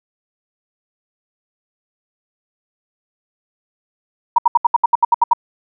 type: tone bursts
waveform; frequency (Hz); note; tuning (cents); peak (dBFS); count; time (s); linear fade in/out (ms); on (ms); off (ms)
sine; 945; A#5; +23; -7; 11; 4.36-5.334; 5; 24; 71
effects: none